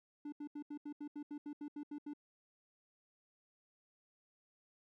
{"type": "tone bursts", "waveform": "triangle", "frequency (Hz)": 293.7, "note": "D4", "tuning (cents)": 0, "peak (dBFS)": -40, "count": 13, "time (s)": [0.25, 2.135], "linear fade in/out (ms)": 5, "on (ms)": 73, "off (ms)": 78, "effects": []}